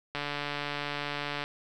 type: click train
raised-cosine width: 0.3 ms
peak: -17 dBFS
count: 188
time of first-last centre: 0.15-1.44 s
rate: 145 Hz
effects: none